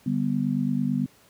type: chord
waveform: sine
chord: G major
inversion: second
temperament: just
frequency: 147 / 196 / 245 Hz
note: D3 / G3 / B3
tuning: +2 / 0 / -14 cents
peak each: -28 / -27 / -25 dBFS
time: 0.06-1.06 s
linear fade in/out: 5 ms
effects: pink hiss -57 dBFS RMS until 1.29 s + high-pass 80 Hz 12 dB/octave